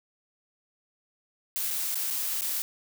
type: noise with dropouts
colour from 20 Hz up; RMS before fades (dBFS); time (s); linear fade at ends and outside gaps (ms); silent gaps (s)
blue; -30; 1.56-2.62; 0; 1.705-1.709 / 1.946-1.955 / 2.103-2.108 / 2.409-2.419
effects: none